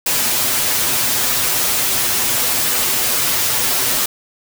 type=noise with comb filter; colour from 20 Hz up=white; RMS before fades=-17 dBFS; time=0.06-4.06 s; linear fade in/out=5 ms; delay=8.1 ms; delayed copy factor=+0.75; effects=none